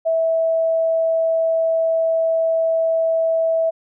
sine tone, 653 Hz, E5, 17 cents flat, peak -15 dBFS, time 0.05-3.71 s, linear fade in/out 20 ms, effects none

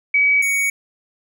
sine / square tone pair in turn, 2274 / 2240 Hz, C#7 / C#7, +44 / +18 cents, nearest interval unison, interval 26 cents, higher first, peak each -12 / -17 dBFS, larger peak first, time 0.14-0.42 / 0.42-0.7 s, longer neither, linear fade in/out 5 ms, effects none

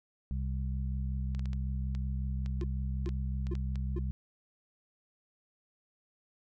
harmonic tone, 65.41 Hz, C2, in tune, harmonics 1 / 2 / 3, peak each -32 / -38 / -42 dBFS, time 0.31-4.11 s, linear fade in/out 0 ms
clicks, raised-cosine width 0.2 ms, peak -31 dBFS, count 12, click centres 1.349 / 1.394 / 1.457 / 1.532 / 1.95 / 2.461 / 2.612 / 3.06 / 3.091 / 3.469 / 3.553 / 3.757 s
triangle tone bursts, 349.2 Hz, F4, in tune, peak -33 dBFS, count 4, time 2.61-3.99 s, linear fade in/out 5 ms, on 30 ms, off 420 ms
effects none

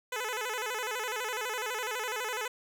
10% pulse tone with vibrato, 465.3 Hz, A#4, 3 cents flat, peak -24 dBFS, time 0.12-2.48 s, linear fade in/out 5 ms, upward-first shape square, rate 12 Hz, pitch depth 130 cents each way, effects none

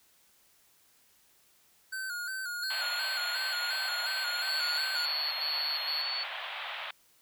square tone with vibrato, 1485 Hz, F#6, 6 cents sharp, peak -35 dBFS, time 1.92-5.06 s, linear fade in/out 10 ms, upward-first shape square, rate 2.8 Hz, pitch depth 61 cents each way
triangle tone, 4284 Hz, C8, 40 cents sharp, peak -33 dBFS, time 2.62-6.02 s, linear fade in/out 5 ms
white band-pass noise, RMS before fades -39 dBFS, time 2.7-6.91 s, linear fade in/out 5 ms, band 600 to 3600 Hz, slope 48 dB/octave
sine tone bursts, 4435 Hz, C#8, in tune, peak -32 dBFS, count 4, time 4.48-6.239 s, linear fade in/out 10 ms, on 370 ms, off 93 ms
effects white hiss -65 dBFS RMS until 7.21 s

